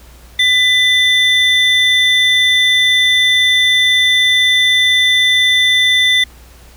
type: tone pair together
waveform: triangle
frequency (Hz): 2000 / 3542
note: B6 / A7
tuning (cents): +21 / +11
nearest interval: minor seventh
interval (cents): 990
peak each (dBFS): -10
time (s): 0.39-6.24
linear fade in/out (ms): 5
effects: added 60 Hz sine -39 dBFS peak until 6.76 s + pink hiss -44 dBFS RMS until 6.76 s